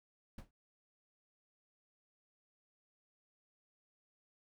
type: noise with exponential decay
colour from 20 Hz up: brown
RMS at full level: -43 dBFS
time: 0.38-0.51 s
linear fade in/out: 5 ms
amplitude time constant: 28 ms
effects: none